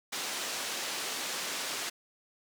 white band-pass noise, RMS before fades -36 dBFS, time 0.12-1.9 s, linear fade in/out 10 ms, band 250 to 6500 Hz, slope 12 dB/octave, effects none

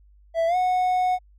triangle tone with pitch glide, 661 to 733.4 Hz, E5 to F#5, +5 to -15 cents, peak -17 dBFS, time 0.34-1.19 s, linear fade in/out 50 ms, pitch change +180 cents, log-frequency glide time 0.47-0.56 s, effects added 50 Hz sine -51 dBFS peak until 1.38 s

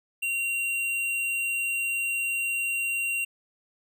sine tone with tanh clipping, 2757 Hz, F7, 23 cents flat, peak -27 dBFS, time 0.22-3.25 s, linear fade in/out 10 ms, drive 16 dB, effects none

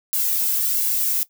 violet noise with flanger, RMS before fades -21 dBFS, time 0.13-1.23 s, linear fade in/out 0 ms, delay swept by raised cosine 1.6 to 2.15 ms, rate 1.4 Hz, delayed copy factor -0.75, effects noise-tail reverb RT60 0.1 s tail -17 dB re dry

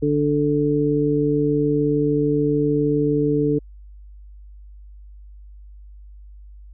harmonic tone, 146.83 Hz, D3, in tune, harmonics 1 / 2 / 3, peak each -23 / -20 / -20 dBFS, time 0.02-3.59 s, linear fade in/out 10 ms, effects added 50 Hz sine -39 dBFS peak until 6.73 s

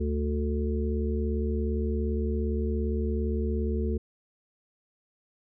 harmonic tone with a mistuned harmonic, 74 Hz, D2, 14 cents sharp, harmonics 1 / 3 / 5 / 6, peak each -27 / -32 / -34 / -35 dBFS, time 0-3.98 s, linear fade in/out 10 ms, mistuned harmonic 5, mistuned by -16 cents, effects none

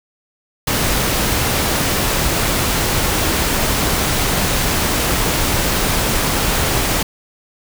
pink noise, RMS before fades -17 dBFS, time 0.67-7.03 s, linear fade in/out 5 ms, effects none

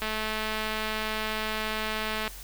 click train, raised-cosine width 0.3 ms, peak -15 dBFS, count 491, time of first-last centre 0.02-2.278 s, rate 217 Hz, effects added 47 Hz sine -43 dBFS peak until 2.43 s + white hiss -45 dBFS RMS until 2.43 s

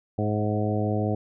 harmonic tone with a mistuned harmonic, 105.7 Hz, G#2, 31 cents sharp, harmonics 1 / 2 / 3 / 4 / 5 / 6 / 7, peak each -26 / -29 / -31 / -32 / -33 / -34 / -34 dBFS, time 0.18-1.15 s, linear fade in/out 5 ms, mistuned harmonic 6, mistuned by +18 cents, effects none

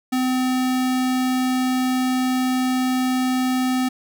square tone, 255.9 Hz, C4, 38 cents flat, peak -19 dBFS, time 0.12-3.89 s, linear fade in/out 10 ms, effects none

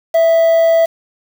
triangle tone with quantisation, 659.3 Hz, E5, in tune, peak -6 dBFS, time 0.14-0.86 s, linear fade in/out 10 ms, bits 5, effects none

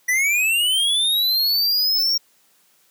square linear sweep, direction up, 1942 to 5588 Hz, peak -17 dBFS, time 0.08-2.18 s, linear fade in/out 10 ms, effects white hiss -59 dBFS RMS until 2.9 s + high-pass 150 Hz 12 dB/octave

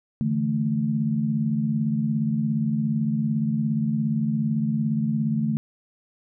sine tone cluster, 145.9 / 163.3 / 220 Hz, D3 / E3 / A3, -11 / -16 / 0 cents, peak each -26 / -29 / -23 dBFS, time 0.21-5.57 s, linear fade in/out 0 ms, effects none

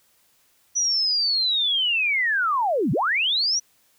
sine linear two-way sweep, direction down then up, 5920 to 116.54 to 5920 Hz, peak -19 dBFS, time 0.75-3.6 s, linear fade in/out 20 ms, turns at 2.92 s, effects white hiss -62 dBFS RMS until 3.98 s

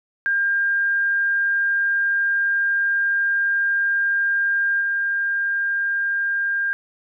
sine tone with level steps, 1603 Hz, G6, 38 cents sharp, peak -17 / -19 dBFS, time 0.26-6.73 s, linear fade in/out 0 ms, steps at 4.8 s, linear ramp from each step 20 ms, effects none

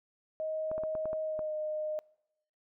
sine tone with pitch glide, 628 to 614.4 Hz, D#5 to D#5, +16 to -22 cents, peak -32 dBFS, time 0.4-1.99 s, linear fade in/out 0 ms, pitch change -38 cents, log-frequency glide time 1.22-1.54 s
clicks, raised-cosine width 1 ms, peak -28 dBFS, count 7, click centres 0.715 / 0.78 / 0.836 / 0.952 / 1.056 / 1.131 / 1.392 s
effects noise-tail reverb RT60 0.9 s tail -25 dB re dry

